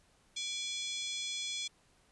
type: harmonic tone with a mistuned harmonic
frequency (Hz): 845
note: G#5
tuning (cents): +30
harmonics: 3 / 4 / 5 / 6 / 7 / 8 / 9 / 10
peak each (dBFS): -45 / -38 / -47 / -47 / -46 / -48 / -50 / -53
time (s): 0.36-1.68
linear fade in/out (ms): 10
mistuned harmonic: 3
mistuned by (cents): -130
effects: pink hiss -68 dBFS RMS until 2.11 s + resampled to 24000 Hz